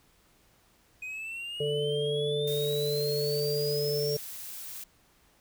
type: exponential sweep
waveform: triangle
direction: up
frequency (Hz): 2489 to 5588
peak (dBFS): -34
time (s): 1.02-4.17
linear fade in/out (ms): 5
type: harmonic tone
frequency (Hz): 146.83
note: D3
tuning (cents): 0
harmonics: 1 / 3 / 4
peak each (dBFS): -34 / -28 / -37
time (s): 1.6-4.17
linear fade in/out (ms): 5
type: noise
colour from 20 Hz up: blue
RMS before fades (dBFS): -41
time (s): 2.47-4.84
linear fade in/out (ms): 5
effects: pink hiss -64 dBFS RMS until 5.4 s